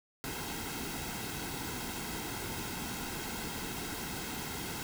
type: noise with comb filter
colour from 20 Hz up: pink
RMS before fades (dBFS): -39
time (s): 0.24-4.83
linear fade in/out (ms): 0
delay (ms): 1.7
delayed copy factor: -0.6
effects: none